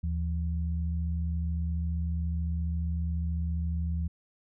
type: tone pair together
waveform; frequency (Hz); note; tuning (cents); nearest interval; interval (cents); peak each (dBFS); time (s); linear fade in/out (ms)
sine; 77.8 / 169.98; D#2 / F3; 0 / -47; octave + major second; 1353; -28 / -35; 0.03-4.08; 10
effects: none